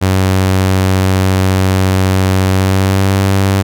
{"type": "tone with pitch glide", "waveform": "sawtooth", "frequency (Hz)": [94.5, 97.16], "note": ["F#2", "G2"], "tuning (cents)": [37, -15], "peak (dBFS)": -5, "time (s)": [0.01, 3.63], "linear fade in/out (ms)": 20, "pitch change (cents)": 48, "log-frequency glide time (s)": [2.47, 3.15], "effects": []}